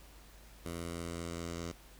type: tone with low-pass filter sweep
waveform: 10% pulse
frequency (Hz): 84.8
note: E2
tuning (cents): +50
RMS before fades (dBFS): -41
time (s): 0.65-1.72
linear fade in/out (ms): 10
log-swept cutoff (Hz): 11000 to 6700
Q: 2.4
effects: added 50 Hz sine -56 dBFS peak until 1.99 s + pink hiss -59 dBFS RMS until 1.99 s